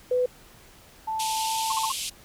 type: tone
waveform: sine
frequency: 499.7 Hz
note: B4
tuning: 20 cents sharp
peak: -20 dBFS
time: 0.11-0.26 s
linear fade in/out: 5 ms
type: tone with pitch glide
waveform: sine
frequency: 880 to 888.2 Hz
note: A5 to A5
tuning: 0 to +16 cents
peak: -26 dBFS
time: 1.07-1.9 s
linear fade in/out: 10 ms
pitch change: +16 cents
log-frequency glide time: 1.36-1.53 s
type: band-pass noise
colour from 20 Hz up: pink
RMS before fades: -32 dBFS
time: 1.19-2.1 s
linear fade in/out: 10 ms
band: 2600 to 12000 Hz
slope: 48 dB/octave
type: tone bursts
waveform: sine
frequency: 1068 Hz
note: C6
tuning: 35 cents sharp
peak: -24 dBFS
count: 4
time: 1.7-1.921 s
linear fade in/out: 5 ms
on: 23 ms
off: 43 ms
effects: pink hiss -52 dBFS RMS until 2.24 s